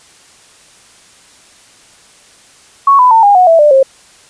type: tone with pitch steps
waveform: sine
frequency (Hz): 1108.7 / 999.2 / 900.5 / 811.6 / 731.5 / 659.2 / 594.1 / 535.5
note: C#6 / B5 / A5 / G#5 / F#5 / E5 / D5 / C5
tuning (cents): 0 / +20 / +40 / -40 / -20 / 0 / +20 / +40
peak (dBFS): -3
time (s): 2.87-3.83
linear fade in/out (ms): 5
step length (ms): 120
effects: white hiss -43 dBFS RMS until 4.29 s + resampled to 22050 Hz